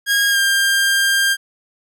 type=tone with pitch glide; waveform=sawtooth; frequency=1632 to 1597.5 Hz; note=G#6 to G6; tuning=-31 to +32 cents; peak=-10 dBFS; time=0.06-1.37 s; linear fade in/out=50 ms; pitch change=-37 cents; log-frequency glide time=0.3-0.38 s; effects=none